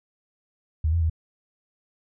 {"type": "tone with pitch steps", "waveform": "sine", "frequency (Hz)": [78.2, 84.2, 80.5], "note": ["D#2", "E2", "E2"], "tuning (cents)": [9, 37, -41], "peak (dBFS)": -19, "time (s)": [0.84, 1.098], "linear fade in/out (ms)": 5, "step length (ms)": 86, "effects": []}